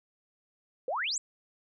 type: exponential sweep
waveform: sine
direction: up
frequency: 470.7 to 8100 Hz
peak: -29 dBFS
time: 0.88-1.18 s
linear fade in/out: 2 ms
effects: none